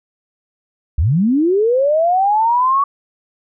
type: linear sweep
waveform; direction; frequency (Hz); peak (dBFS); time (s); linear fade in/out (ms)
sine; up; 60.6 to 1132; -11; 0.98-2.84; 5
effects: none